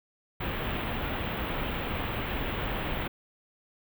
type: band-stop noise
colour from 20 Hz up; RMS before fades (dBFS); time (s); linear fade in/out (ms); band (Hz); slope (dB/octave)
pink; -32; 0.4-3.08; 10; 3400 to 16000; 48
effects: none